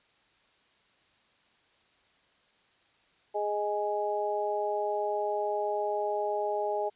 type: harmonic tone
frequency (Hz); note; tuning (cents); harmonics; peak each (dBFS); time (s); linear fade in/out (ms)
207.7; G#3; 0; 2 / 3 / 4; -32 / -32 / -32; 3.34-6.9; 20
effects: white hiss -66 dBFS RMS until 6.95 s + resampled to 8000 Hz